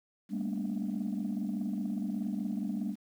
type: tone cluster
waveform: sine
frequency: 199 / 223.9 / 240.5 / 289.6 Hz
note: G3 / A3 / B3 / D4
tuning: +26 / +30 / -46 / -24 cents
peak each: -33 / -36 / -38 / -38 dBFS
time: 0.29-2.96 s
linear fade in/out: 50 ms
effects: tanh soft clip ceiling -26 dBFS + 10-bit